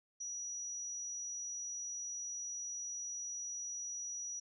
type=tone; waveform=sine; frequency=5830 Hz; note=F#8; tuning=26 cents flat; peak=-40 dBFS; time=0.2-4.4 s; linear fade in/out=10 ms; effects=none